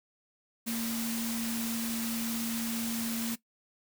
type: tone in noise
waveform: sine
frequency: 229.6 Hz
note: A#3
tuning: 26 cents flat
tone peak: -32 dBFS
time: 0.66-3.36 s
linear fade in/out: 20 ms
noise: white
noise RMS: -37 dBFS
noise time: 0.66-3.36 s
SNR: +2 dB
effects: noise-tail reverb RT60 0.1 s tail -18 dB re dry